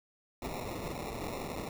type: noise with sample-and-hold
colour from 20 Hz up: violet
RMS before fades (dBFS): -39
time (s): 0.42-1.69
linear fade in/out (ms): 2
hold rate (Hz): 1575
effects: none